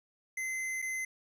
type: tone with dropouts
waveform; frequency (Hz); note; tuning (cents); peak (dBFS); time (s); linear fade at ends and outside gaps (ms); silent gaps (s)
square; 2057; C7; -30; -34; 0.37-1.05; 5; 0.819-0.823
effects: resampled to 32000 Hz